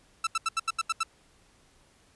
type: tone bursts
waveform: sawtooth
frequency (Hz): 1326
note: E6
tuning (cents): +10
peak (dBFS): -21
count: 8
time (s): 0.24-1.033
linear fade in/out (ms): 5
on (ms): 30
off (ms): 79
effects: pink hiss -62 dBFS RMS until 2.15 s + resampled to 24000 Hz